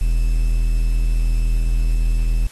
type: tone with quantisation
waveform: triangle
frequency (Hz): 40.65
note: E1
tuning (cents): -23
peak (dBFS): -12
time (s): 0.01-2.47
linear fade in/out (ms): 0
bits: 7
effects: white hiss -45 dBFS RMS until 2.51 s + AAC 32 kbps